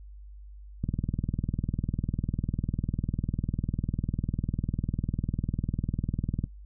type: click train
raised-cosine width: 5 ms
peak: -16 dBFS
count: 113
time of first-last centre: 0.84-6.44 s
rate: 20 Hz
effects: noise-tail reverb RT60 0.1 s tail -17 dB re dry + added 50 Hz sine -43 dBFS peak until 6.65 s